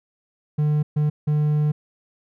triangle tone bursts at uneven times, 150 Hz, D3, 37 cents sharp, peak -15 dBFS, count 3, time 0.58-0.83 / 0.96-1.1 / 1.27-1.72 s, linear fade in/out 10 ms, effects none

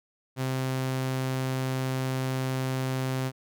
sawtooth tone, 130.81 Hz, C3, in tune, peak -23 dBFS, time 0.36-3.32 s, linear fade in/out 50 ms, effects none

